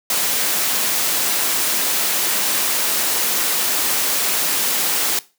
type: noise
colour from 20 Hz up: white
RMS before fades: -19 dBFS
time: 0.1-5.19 s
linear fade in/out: 2 ms
effects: noise-tail reverb RT60 0.3 s tail -19 dB re dry + high-pass 200 Hz 12 dB/octave